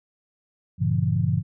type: chord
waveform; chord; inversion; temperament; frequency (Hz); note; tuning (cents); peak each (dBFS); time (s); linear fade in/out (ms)
sine; G diminished seventh; none; just; 98 / 117.6 / 141.12 / 169.34; G2 / Bb2 / Db3 / Fb3; 0 / +16 / +31 / +47; -25; 0.78-1.43; 50
effects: none